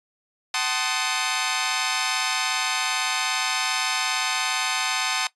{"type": "chord", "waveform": "10% pulse", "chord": "F# diminished seventh", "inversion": "none", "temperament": "equal with one note detuned", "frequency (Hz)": [754.2, 880, 1046.5, 1244.5], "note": ["F#5", "A5", "C6", "Eb6"], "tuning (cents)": [33, 0, 0, 0], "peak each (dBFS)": -20, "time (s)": [0.54, 5.27], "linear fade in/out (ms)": 2, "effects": ["noise-tail reverb RT60 0.1 s tail -18 dB re dry", "resampled to 24000 Hz"]}